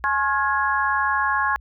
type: tone cluster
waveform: sine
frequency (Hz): 842 / 1081 / 1413 / 1667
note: G#5 / C#6 / F6 / G#6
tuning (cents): +24 / -44 / +20 / +6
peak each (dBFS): -26 / -22 / -28 / -23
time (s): 0.04-1.56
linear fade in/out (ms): 0
effects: added 60 Hz sine -43 dBFS peak until 1.6 s